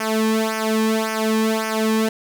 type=tone with flanger; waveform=sawtooth; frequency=220 Hz; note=A3; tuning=in tune; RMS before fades=-20 dBFS; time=0-2.09 s; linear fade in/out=5 ms; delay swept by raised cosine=0.25 to 1.45 ms; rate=1.8 Hz; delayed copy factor=-0.85; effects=none